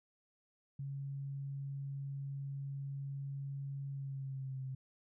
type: tone with pitch glide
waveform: sine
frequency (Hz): 138.59 to 131.95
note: C#3 to C3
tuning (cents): 0 to +15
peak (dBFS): -39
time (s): 0.79-4.75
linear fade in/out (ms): 5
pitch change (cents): -85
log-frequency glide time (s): 3.9-4.62
effects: none